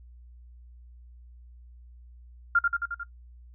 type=tone with echo; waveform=sine; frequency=1396.9 Hz; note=F6; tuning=in tune; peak=-17 dBFS; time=2.55-2.59 s; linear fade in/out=5 ms; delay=89 ms; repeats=5; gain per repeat=-3 dB; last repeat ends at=3.035 s; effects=noise-tail reverb RT60 0.1 s tail -19 dB re dry + added 60 Hz sine -47 dBFS peak until 3.54 s